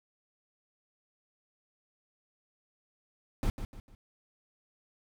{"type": "noise with echo", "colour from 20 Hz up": "brown", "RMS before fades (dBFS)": -28, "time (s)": [3.43, 3.5], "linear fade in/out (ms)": 0, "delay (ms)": 150, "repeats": 3, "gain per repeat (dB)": -9, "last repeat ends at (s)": 3.95, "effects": []}